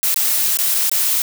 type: noise with dropouts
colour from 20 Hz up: blue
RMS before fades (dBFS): -17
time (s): 0.03-1.22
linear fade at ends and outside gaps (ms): 0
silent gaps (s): 0.143-0.16 / 0.571-0.588 / 0.743-0.747 / 0.896-0.915
effects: none